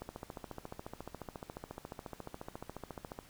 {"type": "click train", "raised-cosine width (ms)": 1, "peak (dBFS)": -28, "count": 46, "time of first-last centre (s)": [0.02, 3.189], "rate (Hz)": 14.2, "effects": ["pink hiss -59 dBFS RMS until 3.29 s"]}